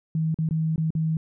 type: tone with dropouts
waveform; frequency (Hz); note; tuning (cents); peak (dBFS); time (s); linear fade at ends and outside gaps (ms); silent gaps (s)
sine; 159.5; D#3; +43; -21; 0.15-1.17; 2; 0.344-0.387 / 0.489-0.509 / 0.76-0.779 / 0.905-0.951
effects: none